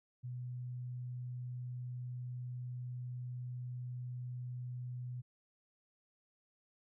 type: tone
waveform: sine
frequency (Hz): 124.1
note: B2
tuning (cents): +9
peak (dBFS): -40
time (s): 0.23-5.22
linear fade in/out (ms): 20
effects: none